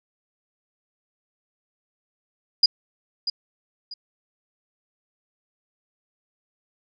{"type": "tone with echo", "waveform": "sine", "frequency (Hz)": 4888, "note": "D#8", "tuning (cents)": -32, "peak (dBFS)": -11, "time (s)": [2.63, 2.66], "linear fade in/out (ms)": 5, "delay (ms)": 640, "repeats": 2, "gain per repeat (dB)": -11, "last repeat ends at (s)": 3.94, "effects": []}